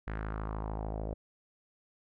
sawtooth tone with low-pass filter sweep, 53.4 Hz, G#1, 49 cents sharp, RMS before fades -37 dBFS, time 0.07-1.14 s, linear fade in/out 5 ms, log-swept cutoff 1800 to 570 Hz, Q 2.7, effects none

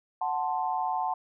sine chord, F# diminished, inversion none, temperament equal, 740 / 880 / 1046.5 Hz, F#5 / A5 / C6, 0 / 0 / 0 cents, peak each -30 / -30 / -34 dBFS, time 0.21-1.14 s, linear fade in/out 5 ms, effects none

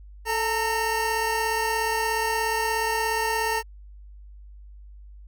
25% pulse tone pair together, 440.3 / 917.5 Hz, A4 / A#5, +1 / -28 cents, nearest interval octave + minor second, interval 1271 cents, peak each -24 / -21 dBFS, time 0.25-3.63 s, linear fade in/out 50 ms, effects added 50 Hz sine -42 dBFS peak until 5.27 s

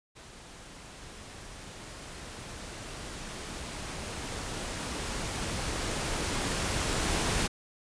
pink noise with level ramp, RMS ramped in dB -49 to -28 dBFS, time 0.15-7.48 s, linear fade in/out 20 ms, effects resampled to 22050 Hz

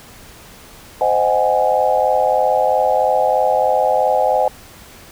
sine chord, Ab dominant seventh, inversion first, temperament just, 519.1 / 623 / 747.5 / 830.6 Hz, C5 / Eb5 / Gb5 / Ab5, -14 / +2 / +17 / 0 cents, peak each -18 dBFS, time 1.01-4.48 s, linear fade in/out 2 ms, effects pink hiss -41 dBFS RMS until 5.11 s

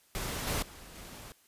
pink noise with level steps, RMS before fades -36 / -32 / -50 / -47 dBFS, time 0.15-1.32 s, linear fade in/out 0 ms, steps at 0.47 / 0.62 / 0.95 s, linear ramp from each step 5 ms, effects white hiss -65 dBFS RMS until 1.47 s + resampled to 32000 Hz

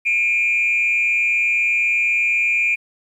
sine tone with frequency modulation, 2400 Hz, D7, 37 cents sharp, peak -14 dBFS, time 0.05-2.76 s, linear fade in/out 20 ms, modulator 172 Hz, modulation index 0.55, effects tanh soft clip ceiling -11 dBFS + 9-bit

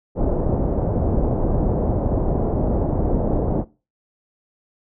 pink low-pass noise, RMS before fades -20 dBFS, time 0.15-3.65 s, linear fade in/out 50 ms, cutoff 690 Hz, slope 24 dB/octave, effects noise-tail reverb RT60 0.3 s tail -20 dB re dry

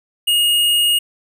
square tone, 2863 Hz, F7, 42 cents sharp, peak -13 dBFS, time 0.27-0.99 s, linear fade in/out 10 ms, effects none

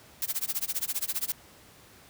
blue noise with tremolo, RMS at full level -28 dBFS, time 0.22-1.32 s, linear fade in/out 0 ms, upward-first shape sine, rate 15 Hz, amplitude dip 100%, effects pink hiss -54 dBFS RMS until 2.09 s + high-pass 60 Hz 12 dB/octave

